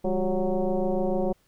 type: tone with frequency modulation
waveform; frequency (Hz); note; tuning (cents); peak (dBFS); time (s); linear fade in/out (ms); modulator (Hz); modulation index
sine; 174.61; F3; 0; -22; 0.04-1.33; 10; 188; 2.7
effects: pink hiss -66 dBFS RMS until 1.47 s